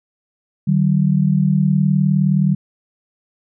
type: tone pair together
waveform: sine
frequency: 150.6 / 190 Hz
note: D3 / F#3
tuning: +44 / +46 cents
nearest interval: major third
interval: 402 cents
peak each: -15 dBFS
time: 0.67-2.55 s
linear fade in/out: 10 ms
effects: none